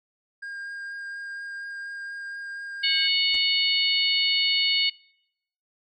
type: tone with vibrato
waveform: triangle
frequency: 1613 Hz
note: G6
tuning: 49 cents sharp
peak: -31 dBFS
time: 0.42-3.08 s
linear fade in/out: 10 ms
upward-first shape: triangle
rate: 4.2 Hz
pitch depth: 9 cents each way
type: harmonic tone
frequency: 735 Hz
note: F#5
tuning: 12 cents flat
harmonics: 3 / 4 / 5 / 6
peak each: -26 / -24 / -29 / -25 dBFS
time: 2.83-4.9 s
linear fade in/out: 10 ms
type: noise with exponential decay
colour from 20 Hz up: pink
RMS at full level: -37 dBFS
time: 3.34-3.42 s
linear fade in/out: 1 ms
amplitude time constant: 17 ms
effects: noise-tail reverb RT60 0.8 s tail -25 dB re dry + MP3 32 kbps